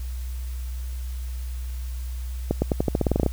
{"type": "accelerating click train", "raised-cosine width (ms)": 2, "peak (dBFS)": -7, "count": 13, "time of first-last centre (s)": [2.51, 3.263], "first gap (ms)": 110, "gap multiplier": 0.89, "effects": ["added 62 Hz sine -28 dBFS peak until 3.32 s", "white hiss -48 dBFS RMS until 3.32 s"]}